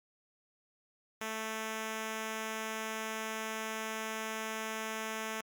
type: tone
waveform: 5% pulse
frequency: 220 Hz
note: A3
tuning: in tune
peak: -25 dBFS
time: 1.21-5.41 s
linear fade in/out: 5 ms
effects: Opus 48 kbps